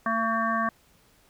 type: harmonic tone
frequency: 225.8 Hz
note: A3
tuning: 45 cents sharp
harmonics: 1 / 3 / 5 / 7 / 8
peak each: -30 / -31 / -26 / -32 / -34 dBFS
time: 0.06-0.69 s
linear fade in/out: 2 ms
effects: pink hiss -61 dBFS RMS until 1.29 s